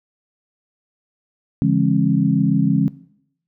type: tone cluster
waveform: sine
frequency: 142.2 / 168.8 / 206.6 / 270.3 Hz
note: C#3 / E3 / G#3 / C#4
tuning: +45 / +41 / -9 / -44 cents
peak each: -19 dBFS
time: 1.62-2.88 s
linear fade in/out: 0 ms
effects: noise-tail reverb RT60 0.7 s tail -19 dB re dry